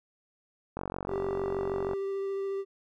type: click train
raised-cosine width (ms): 1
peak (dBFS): -20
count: 55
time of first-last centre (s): 0.77-1.934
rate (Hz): 46.4
type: tone with vibrato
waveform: triangle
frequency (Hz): 392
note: G4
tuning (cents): 0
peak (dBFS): -28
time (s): 1.08-2.65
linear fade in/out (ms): 50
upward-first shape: sine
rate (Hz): 14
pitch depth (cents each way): 9
effects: none